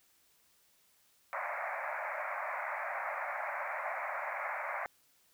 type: band-pass noise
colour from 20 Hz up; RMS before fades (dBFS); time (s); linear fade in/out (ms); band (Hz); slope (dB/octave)
pink; -38; 1.33-4.86; 0; 570 to 2300; 96
effects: white hiss -69 dBFS RMS until 5.33 s